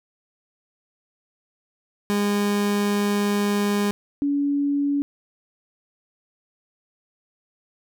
30% pulse / sine tone pair in turn, 204.4 / 284.5 Hz, G#3 / C#4, -27 / +45 cents, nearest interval tritone, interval 572 cents, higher second, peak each -17 / -19 dBFS, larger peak first, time 2.1-3.91 / 4.22-5.02 s, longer first, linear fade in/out 0 ms, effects none

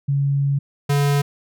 sine / square tone pair in turn, 140 / 142.69 Hz, C#3 / D3, +18 / -50 cents, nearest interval unison, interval 32 cents, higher second, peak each -16 dBFS, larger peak neither, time 0.08-0.59 / 0.89-1.22 s, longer first, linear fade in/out 10 ms, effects none

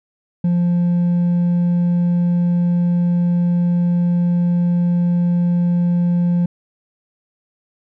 sine tone with hard clipping, 174.61 Hz, F3, in tune, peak -14 dBFS, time 0.44-6.46 s, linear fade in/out 5 ms, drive 2 dB, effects none

